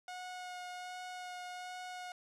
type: tone with vibrato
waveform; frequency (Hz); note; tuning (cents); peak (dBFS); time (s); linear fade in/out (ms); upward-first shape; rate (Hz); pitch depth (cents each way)
sawtooth; 726; F#5; -33; -39; 0.08-2.12; 2; sine; 1.3; 11
effects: low-pass 8000 Hz 12 dB/octave